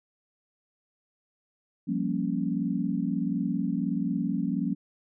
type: chord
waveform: sine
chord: G half-diminished seventh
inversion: third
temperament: equal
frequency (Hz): 174.61 / 196 / 233.1 / 277.2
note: F3 / G3 / Bb3 / Db4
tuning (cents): 0 / 0 / 0 / 0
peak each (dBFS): -31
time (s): 1.87-4.75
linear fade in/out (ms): 20
effects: none